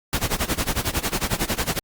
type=noise with tremolo; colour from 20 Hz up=pink; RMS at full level=-21 dBFS; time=0.13-1.79 s; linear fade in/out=0 ms; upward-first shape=sine; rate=11 Hz; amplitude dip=90%; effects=Opus 48 kbps